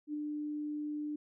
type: tone with ADSR envelope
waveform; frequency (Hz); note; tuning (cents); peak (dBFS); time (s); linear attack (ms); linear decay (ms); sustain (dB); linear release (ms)
sine; 298.3; D4; +27; -33; 0.07-1.16; 68; 9; -2; 6
effects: none